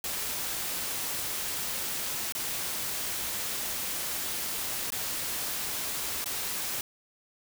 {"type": "noise with dropouts", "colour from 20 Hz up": "white", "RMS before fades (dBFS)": -33, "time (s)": [0.04, 6.81], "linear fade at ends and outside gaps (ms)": 2, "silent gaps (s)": [[2.323, 2.35], [4.904, 4.921], [6.243, 6.258]], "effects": []}